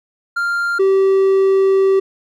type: tone pair in turn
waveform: triangle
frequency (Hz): 1395 / 386.5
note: F6 / G4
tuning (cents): -2 / -24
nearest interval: octave + minor seventh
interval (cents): 2222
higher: first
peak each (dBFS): -14 / -8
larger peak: second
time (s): 0.36-0.79 / 0.79-2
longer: second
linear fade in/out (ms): 10
effects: none